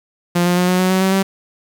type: tone with pitch steps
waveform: sawtooth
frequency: 174.61 / 177.15 / 179.73 / 182.34 / 184.99 / 187.68 / 190.41 / 193.18 Hz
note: F3 / F3 / F3 / F#3 / F#3 / F#3 / F#3 / G3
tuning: 0 / +25 / +50 / -25 / 0 / +25 / +50 / -25 cents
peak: -9 dBFS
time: 0.35-1.23 s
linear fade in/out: 10 ms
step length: 110 ms
effects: 7-bit